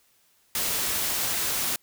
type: noise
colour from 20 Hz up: white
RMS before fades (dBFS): -27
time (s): 0.55-1.76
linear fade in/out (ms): 2
effects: white hiss -64 dBFS RMS until 1.82 s